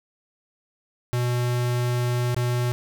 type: tone with dropouts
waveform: square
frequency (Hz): 122.3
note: B2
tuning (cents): -16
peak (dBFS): -22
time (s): 1.13-2.72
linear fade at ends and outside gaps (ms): 0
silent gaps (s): 2.345-2.365
effects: none